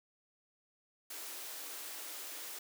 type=high-pass noise; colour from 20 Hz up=white; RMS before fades=-45 dBFS; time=1.1-2.59 s; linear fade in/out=5 ms; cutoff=270 Hz; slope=96 dB/octave; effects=none